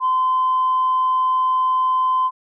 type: tone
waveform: sine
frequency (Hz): 1029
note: C6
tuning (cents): -29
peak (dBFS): -14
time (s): 0-2.31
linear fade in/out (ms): 50
effects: tanh soft clip ceiling -11 dBFS